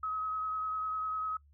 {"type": "tone with vibrato", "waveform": "sine", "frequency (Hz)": 1274, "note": "D#6", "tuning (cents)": 41, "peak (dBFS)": -32, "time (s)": [0.03, 1.37], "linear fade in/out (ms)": 5, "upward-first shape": "sine", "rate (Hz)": 10, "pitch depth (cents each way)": 15, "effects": ["noise-tail reverb RT60 0.1 s tail -22 dB re dry", "added 72 Hz sine -59 dBFS peak until 1.53 s"]}